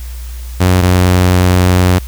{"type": "tone pair in turn", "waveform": "sawtooth", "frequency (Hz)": [91.4, 90.82], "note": ["F#2", "F#2"], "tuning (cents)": [-21, -32], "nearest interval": "unison", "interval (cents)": 11, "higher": "first", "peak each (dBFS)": -3, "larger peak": "neither", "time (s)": [[0.6, 0.82], [0.82, 1.99]], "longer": "second", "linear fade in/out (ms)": 10, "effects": ["added 60 Hz sine -22 dBFS peak until 2.07 s", "white hiss -37 dBFS RMS until 2.07 s"]}